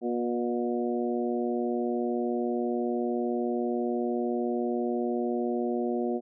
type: harmonic tone with a mistuned harmonic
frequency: 120 Hz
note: B2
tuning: 49 cents flat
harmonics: 2 / 3 / 4 / 5 / 6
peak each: -30 / -30 / -35 / -37 / -37 dBFS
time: 0.01-6.21 s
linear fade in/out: 50 ms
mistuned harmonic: 5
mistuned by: +20 cents
effects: none